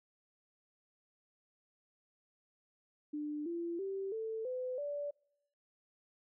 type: tone with pitch steps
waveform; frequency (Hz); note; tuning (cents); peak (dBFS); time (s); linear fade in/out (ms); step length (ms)
sine; 298 / 340.3 / 388.7 / 443.9 / 507 / 579; D4 / F4 / G4 / A4 / B4 / D5; +25 / -45 / -15 / +15 / +45 / -25; -36; 3.13-5.11; 10; 330
effects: noise-tail reverb RT60 0.8 s tail -25 dB re dry